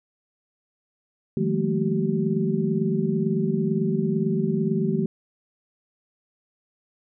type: tone cluster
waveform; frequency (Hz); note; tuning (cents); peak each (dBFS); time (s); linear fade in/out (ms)
sine; 155 / 177.1 / 206.1 / 224 / 381.7; D#3 / F3 / G#3 / A3 / G4; -6 / +24 / -13 / +31 / -46; -27; 1.37-5.06; 2
effects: none